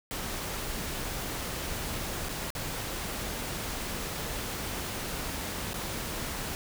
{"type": "noise with dropouts", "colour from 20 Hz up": "pink", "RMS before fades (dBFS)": -35, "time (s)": [0.11, 6.55], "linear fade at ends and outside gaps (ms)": 0, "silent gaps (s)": [[2.286, 2.292], [2.504, 2.551], [5.733, 5.741]], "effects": []}